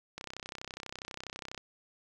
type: click train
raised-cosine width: 0.2 ms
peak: -23 dBFS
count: 46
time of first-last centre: 0.18-1.578 s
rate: 32.2 Hz
effects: none